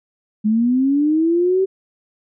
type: linear sweep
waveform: sine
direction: up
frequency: 208.6 to 387.5 Hz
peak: -13 dBFS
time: 0.44-1.66 s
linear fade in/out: 20 ms
effects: none